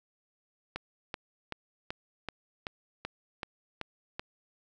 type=click train; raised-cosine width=0.3 ms; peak=-19 dBFS; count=10; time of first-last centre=0.76-4.195 s; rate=2.62 Hz; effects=none